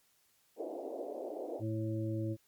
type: band-pass noise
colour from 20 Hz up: white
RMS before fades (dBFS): -41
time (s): 0.56-1.63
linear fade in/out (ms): 50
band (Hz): 290 to 670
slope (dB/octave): 48
type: harmonic tone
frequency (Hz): 110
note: A2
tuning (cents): 0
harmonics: 1 / 2 / 3 / 5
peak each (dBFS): -35 / -44 / -37 / -44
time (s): 1.59-2.37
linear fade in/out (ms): 50
effects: white hiss -71 dBFS RMS until 2.47 s + MP3 96 kbps